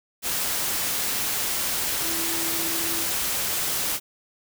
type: tone in noise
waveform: sine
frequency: 331.4 Hz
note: E4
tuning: 9 cents sharp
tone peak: -34 dBFS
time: 2.01-3.06 s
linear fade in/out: 50 ms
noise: white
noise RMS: -26 dBFS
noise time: 0.22-4 s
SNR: -11 dB
effects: none